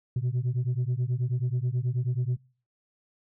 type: beating tone pair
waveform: sine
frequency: 120 / 129.3 Hz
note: B2 / C3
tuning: -49 / -20 cents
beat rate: 9.3 Hz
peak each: -26 dBFS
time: 0.16-2.37 s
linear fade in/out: 5 ms
effects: noise-tail reverb RT60 0.4 s tail -22 dB re dry + tanh soft clip ceiling -22 dBFS